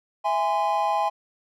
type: chord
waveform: triangle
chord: E augmented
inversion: none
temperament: just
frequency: 659.3 / 824.1 / 1030.1 Hz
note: E5 / G#5 / B#5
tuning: 0 / -14 / -27 cents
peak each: -26 / -21 / -25 dBFS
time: 0.24-1.1 s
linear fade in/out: 20 ms
effects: none